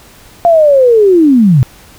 sine linear sweep, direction down, 698.5 to 116.9 Hz, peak -3 dBFS, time 0.45-1.63 s, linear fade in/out 0 ms, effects pink hiss -39 dBFS RMS until 1.98 s

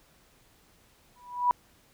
sine tone with exponential growth, 980 Hz, B5, 14 cents flat, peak -17 dBFS, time 1.16-1.51 s, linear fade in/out 0 ms, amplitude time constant 74 ms, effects pink hiss -62 dBFS RMS until 1.93 s

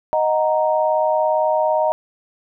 sine chord, D# minor, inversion none, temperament equal, 622.3 / 740 / 932.3 Hz, D#5 / F#5 / A#5, 0 / 0 / 0 cents, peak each -17 / -23 / -20 dBFS, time 0.13-1.92 s, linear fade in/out 0 ms, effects none

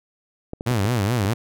clicks, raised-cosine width 2 ms, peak -17 dBFS, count 5, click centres 0.534 / 0.609 / 0.713 / 0.851 / 1.251 s
sawtooth tone with vibrato, 110 Hz, A2, in tune, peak -15 dBFS, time 0.66-1.34 s, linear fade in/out 10 ms, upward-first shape sine, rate 4.7 Hz, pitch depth 230 cents each way
effects none

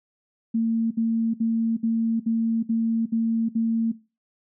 sine tone bursts, 227 Hz, A#3, 46 cents flat, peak -19 dBFS, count 8, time 0.54-3.92 s, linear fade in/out 10 ms, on 370 ms, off 60 ms, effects noise-tail reverb RT60 0.3 s tail -19 dB re dry

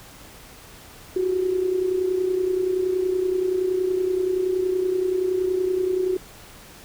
sine tone with amplitude modulation, 370 Hz, F#4, in tune, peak -17 dBFS, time 1.16-6.17 s, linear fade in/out 5 ms, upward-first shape sine, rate 30.6 Hz, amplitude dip 60%, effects pink hiss -45 dBFS RMS until 6.84 s

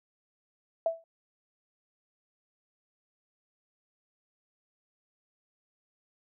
sine tone with exponential decay, 659.3 Hz, E5, in tune, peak -21 dBFS, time 0.86-1.04 s, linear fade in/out 2 ms, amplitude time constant 37 ms, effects none

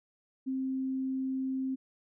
sine tone, 263.5 Hz, C4, 12 cents sharp, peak -30 dBFS, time 0.46-1.76 s, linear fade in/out 20 ms, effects none

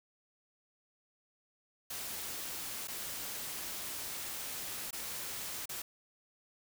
white noise with dropouts, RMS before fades -41 dBFS, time 1.9-5.82 s, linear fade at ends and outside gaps 5 ms, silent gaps 2.874-2.881 / 4.908-4.928 / 5.657-5.692 s, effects none

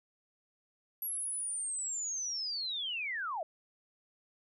sine linear sweep, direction down, 11520 to 595 Hz, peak -34 dBFS, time 1.02-3.43 s, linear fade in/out 2 ms, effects none

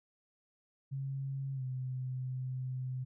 sine tone with pitch glide, 136 to 128.66 Hz, C#3 to C3, -33 to -29 cents, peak -35 dBFS, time 0.91-3.05 s, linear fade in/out 20 ms, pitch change -96 cents, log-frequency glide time 1.54-1.63 s, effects none

